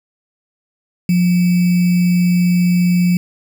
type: tone with sample-and-hold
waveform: sine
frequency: 177.4 Hz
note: F3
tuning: 27 cents sharp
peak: -10 dBFS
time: 1.09-3.17 s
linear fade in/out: 2 ms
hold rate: 2450 Hz
effects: none